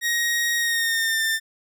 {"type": "tone with pitch glide", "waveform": "sawtooth", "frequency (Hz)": [1881, 1791.9], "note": ["A#6", "A6"], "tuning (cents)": [15, 31], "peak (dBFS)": -17, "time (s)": [0.01, 1.4], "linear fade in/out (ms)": 50, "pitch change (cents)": -84, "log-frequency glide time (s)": [0.57, 1.22], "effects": []}